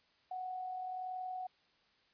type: tone with amplitude modulation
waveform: sine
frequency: 740 Hz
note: F#5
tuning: in tune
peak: -37 dBFS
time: 0.31-1.47 s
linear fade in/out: 5 ms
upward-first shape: sine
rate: 41.2 Hz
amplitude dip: 35%
effects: white hiss -71 dBFS RMS until 2.13 s + resampled to 11025 Hz